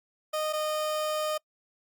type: tone pair in turn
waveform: 30% pulse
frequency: 617 / 614.3 Hz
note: D#5 / D#5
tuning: -15 / -22 cents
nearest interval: unison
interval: 7 cents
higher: first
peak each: -25 dBFS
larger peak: neither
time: 0.33-0.53 / 0.53-1.38 s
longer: second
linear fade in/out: 10 ms
effects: noise-tail reverb RT60 0.1 s tail -25 dB re dry + Opus 48 kbps